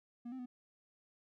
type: tone with pitch steps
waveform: triangle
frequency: 239 / 260.2 / 248.4 Hz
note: A#3 / C4 / B3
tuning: +43 / -9 / +10 cents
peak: -40 dBFS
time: 0.25-0.46 s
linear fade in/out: 10 ms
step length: 70 ms
effects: none